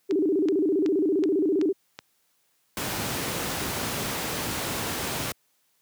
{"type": "tone with vibrato", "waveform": "sine", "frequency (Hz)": 345.8, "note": "F4", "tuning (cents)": -17, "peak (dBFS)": -20, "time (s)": [0.09, 1.73], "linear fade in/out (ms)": 20, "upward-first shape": "square", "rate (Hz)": 15, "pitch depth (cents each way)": 210}
{"type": "click train", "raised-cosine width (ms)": 0.2, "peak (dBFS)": -19, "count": 6, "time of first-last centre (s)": [0.11, 1.99], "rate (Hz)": 2.66}
{"type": "noise", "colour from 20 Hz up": "pink", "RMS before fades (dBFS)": -29, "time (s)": [2.77, 5.32], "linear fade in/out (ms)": 2}
{"effects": ["white hiss -69 dBFS RMS until 5.81 s", "high-pass 100 Hz 12 dB/octave"]}